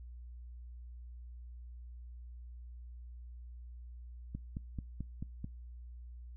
click train, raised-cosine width 5 ms, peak -27 dBFS, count 6, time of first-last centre 4.35-5.444 s, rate 4.57 Hz, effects noise-tail reverb RT60 0.3 s tail -25 dB re dry + added 60 Hz sine -46 dBFS peak until 6.36 s

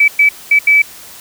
sine tone bursts at uneven times, 2300 Hz, D7, 37 cents flat, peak -5 dBFS, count 4, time 0-0.08 / 0.19-0.29 / 0.51-0.59 / 0.67-0.82 s, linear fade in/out 5 ms, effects white hiss -35 dBFS RMS until 1.2 s

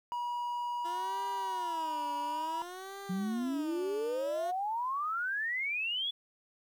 triangle tone, 964 Hz, B5, 42 cents flat, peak -31 dBFS, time 0.12-2.62 s, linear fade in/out 0 ms
15% pulse tone with vibrato, 339 Hz, E4, 49 cents sharp, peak -36 dBFS, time 0.84-4.52 s, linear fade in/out 20 ms, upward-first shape sine, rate 0.57 Hz, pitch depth 270 cents each way
sine exponential sweep, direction up, 178.8 to 3457 Hz, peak -31 dBFS, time 3.09-6.11 s, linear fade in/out 10 ms
effects 11-bit

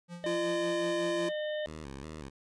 square tone with tremolo, 173.9 Hz, F3, 7 cents flat, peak -40 dBFS, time 0.08-1.33 s, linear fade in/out 50 ms, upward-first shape sine, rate 5.4 Hz, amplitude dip 65%
harmonic tone, 607 Hz, D#5, 43 cents flat, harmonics 1 / 3 / 5 / 6, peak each -32 / -42 / -46 / -48 dBFS, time 0.24-1.66 s, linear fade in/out 0 ms
square tone, 342.7 Hz, F4, 33 cents flat, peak -32 dBFS, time 0.26-1.29 s, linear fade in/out 5 ms
10% pulse tone with vibrato, 72.9 Hz, D2, 12 cents flat, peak -33 dBFS, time 1.66-2.3 s, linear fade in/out 20 ms, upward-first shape square, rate 2.7 Hz, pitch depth 120 cents each way
effects resampled to 22050 Hz

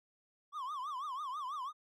triangle tone with vibrato, 1108.7 Hz, C#6, in tune, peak -36 dBFS, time 0.52-1.73 s, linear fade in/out 50 ms, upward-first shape triangle, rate 6.1 Hz, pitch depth 220 cents each way, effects none

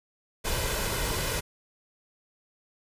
pink noise with comb filter, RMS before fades -29 dBFS, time 0.44-1.41 s, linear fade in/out 20 ms, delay 2 ms, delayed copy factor +0.5, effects resampled to 32000 Hz

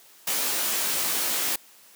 white noise with comb filter, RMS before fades -26 dBFS, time 0.27-1.56 s, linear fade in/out 5 ms, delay 18 ms, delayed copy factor +0.85, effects white hiss -53 dBFS RMS until 1.95 s + high-pass 200 Hz 12 dB/octave

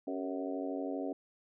harmonic tone with a mistuned harmonic, 92.5 Hz, F#2, in tune, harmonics 3 / 4 / 5 / 6 / 7 / 8, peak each -37 / -42 / -43 / -44 / -43 / -47 dBFS, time 0.07-1.13 s, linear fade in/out 5 ms, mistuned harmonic 4, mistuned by +60 cents, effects none

